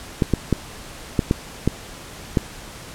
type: clicks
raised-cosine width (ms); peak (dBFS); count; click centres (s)
3; -3; 7; 0.222 / 0.337 / 0.527 / 1.192 / 1.311 / 1.676 / 2.372
effects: pink hiss -38 dBFS RMS until 2.94 s + low-pass 11000 Hz 12 dB/octave